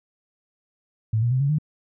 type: tone with pitch steps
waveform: sine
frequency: 110 / 119.26 / 129.31 / 140.2 / 152.01 Hz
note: A2 / A#2 / C3 / C#3 / D#3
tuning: 0 / +40 / -20 / +20 / -40 cents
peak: -18 dBFS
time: 1.13-1.585 s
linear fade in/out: 5 ms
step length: 91 ms
effects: none